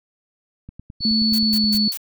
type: click train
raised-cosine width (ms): 5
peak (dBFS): -24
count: 11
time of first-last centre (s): 0.69-1.747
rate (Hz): 9.46
type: tone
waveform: sine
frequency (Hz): 4435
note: C#8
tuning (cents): 0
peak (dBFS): -18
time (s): 1-1.94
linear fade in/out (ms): 50
type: tone with pitch glide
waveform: sine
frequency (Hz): 220 to 211.9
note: A3 to G#3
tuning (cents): 0 to +35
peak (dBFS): -18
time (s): 1.05-1.88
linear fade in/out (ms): 2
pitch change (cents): -65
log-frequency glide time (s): 1.4-1.72
type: noise bursts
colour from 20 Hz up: blue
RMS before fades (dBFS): -29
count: 4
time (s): 1.33-1.974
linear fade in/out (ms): 5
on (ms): 56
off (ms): 140
effects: none